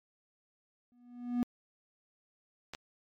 triangle tone with exponential growth, 243.4 Hz, B3, 25 cents flat, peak -23 dBFS, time 0.92-1.43 s, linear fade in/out 0 ms, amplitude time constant 110 ms
clicks, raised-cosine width 0.2 ms, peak -24 dBFS, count 2, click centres 2.736 / 2.749 s
effects MP3 96 kbps

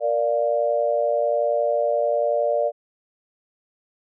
sine chord, Bb major, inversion none, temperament equal, 466.2 / 587.3 / 698.5 Hz, Bb4 / D5 / F5, 0 / 0 / 0 cents, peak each -25 / -20 / -26 dBFS, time 0-2.72 s, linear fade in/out 50 ms, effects none

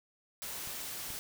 white noise, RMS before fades -41 dBFS, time 0.42-1.19 s, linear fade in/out 0 ms
clicks, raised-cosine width 5 ms, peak -38 dBFS, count 2, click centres 0.674 / 1.104 s
effects none

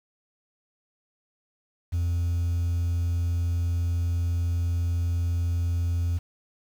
sine tone, 86 Hz, F2, 26 cents flat, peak -20 dBFS, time 1.92-6.19 s, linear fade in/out 20 ms, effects tanh soft clip ceiling -22 dBFS + 8-bit

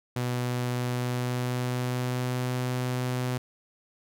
sawtooth tone with pitch glide, 123.47 to 125.85 Hz, B2 to B2, 0 to +33 cents, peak -23 dBFS, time 0.16-3.38 s, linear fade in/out 5 ms, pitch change +33 cents, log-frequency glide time 0.8-2.54 s, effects none

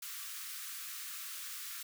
white high-pass noise, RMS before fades -44 dBFS, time 0.02-1.83 s, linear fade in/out 5 ms, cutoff 1100 Hz, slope 96 dB/octave, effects none

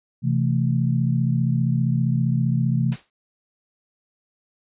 sine chord, A minor, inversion first, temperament equal with one note detuned, 129.68 / 164.81 / 220 Hz, C3 / E3 / A3, -15 / 0 / 0 cents, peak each -20 / -23 / -25 dBFS, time 0.22-2.96 s, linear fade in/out 50 ms
white noise with exponential decay, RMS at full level -30 dBFS, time 2.92-3.1 s, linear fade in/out 1 ms, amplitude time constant 37 ms
effects resampled to 8000 Hz

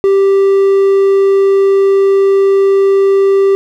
triangle tone, 392 Hz, G4, in tune, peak -4 dBFS, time 0.04-3.55 s, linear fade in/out 0 ms, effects none

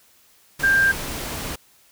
sine tone in noise, 1588 Hz, G6, 22 cents sharp, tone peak -14 dBFS, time 0.63-0.92 s, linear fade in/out 10 ms, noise pink, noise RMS -30 dBFS, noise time 0.59-1.56 s, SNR +13 dB, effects white hiss -56 dBFS RMS until 1.91 s

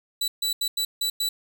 sawtooth tone bursts at uneven times, 3951 Hz, B7, in tune, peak -20 dBFS, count 6, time 0.21-0.28 / 0.42-0.53 / 0.61-0.68 / 0.77-0.85 / 1.01-1.1 / 1.2-1.29 s, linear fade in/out 5 ms, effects none

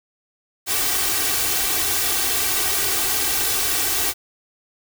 white noise with comb filter, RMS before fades -21 dBFS, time 0.66-4.14 s, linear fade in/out 50 ms, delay 2.6 ms, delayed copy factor +0.85, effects none

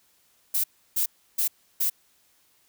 violet noise bursts, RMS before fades -24 dBFS, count 4, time 0.54-1.9 s, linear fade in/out 10 ms, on 100 ms, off 320 ms, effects white hiss -64 dBFS RMS until 2.68 s

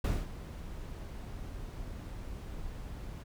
brown noise with ADSR envelope, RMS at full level -28 dBFS, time 0.04-3.24 s, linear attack 6 ms, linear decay 210 ms, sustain -14 dB, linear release 23 ms, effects none

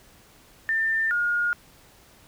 sine tone pair in turn, 1793 / 1427.6 Hz, A6 / F6, +32 / +38 cents, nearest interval major third, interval 394 cents, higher first, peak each -21 dBFS, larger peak neither, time 0.69-1.11 / 1.11-1.53 s, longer neither, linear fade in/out 0 ms, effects pink hiss -54 dBFS RMS until 2.27 s

